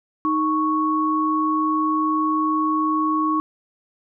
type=tone pair together; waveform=sine; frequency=311.1 / 1108.6 Hz; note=D#4 / C#6; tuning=0 / 0 cents; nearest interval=octave + minor seventh; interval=2200 cents; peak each=-21 / -20 dBFS; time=0.25-3.4 s; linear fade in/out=0 ms; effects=none